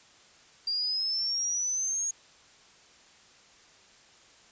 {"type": "exponential sweep", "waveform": "sine", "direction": "up", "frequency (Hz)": [4740, 6645], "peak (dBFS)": -27, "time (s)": [0.67, 2.11], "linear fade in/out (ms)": 5, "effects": ["white hiss -57 dBFS RMS until 4.51 s", "resampled to 16000 Hz"]}